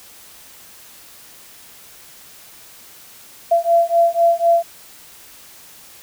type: beating tone pair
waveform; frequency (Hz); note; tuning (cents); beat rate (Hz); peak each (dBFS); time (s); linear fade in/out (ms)
sine; 677 / 681; E5 / F5; +46 / -44; 4; -15; 3.51-4.63; 10
effects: white hiss -43 dBFS RMS until 6.02 s